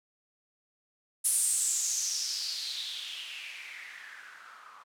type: noise with low-pass filter sweep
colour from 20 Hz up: violet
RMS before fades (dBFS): -34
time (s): 1.24-4.84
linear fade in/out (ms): 20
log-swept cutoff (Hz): 10000 to 1100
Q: 5.2
effects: none